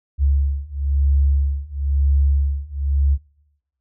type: beating tone pair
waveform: sine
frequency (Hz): 69.4 / 70.4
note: C#2 / C#2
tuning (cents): +3 / +27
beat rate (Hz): 1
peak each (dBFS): -19 / -18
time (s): 0.18-3.18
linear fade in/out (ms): 50
effects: noise-tail reverb RT60 0.9 s tail -22 dB re dry